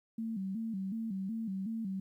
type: tone with vibrato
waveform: sine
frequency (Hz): 207.7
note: G#3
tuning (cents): 0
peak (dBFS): -34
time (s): 0.18-2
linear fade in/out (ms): 5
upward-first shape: square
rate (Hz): 2.7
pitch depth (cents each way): 140
effects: 12-bit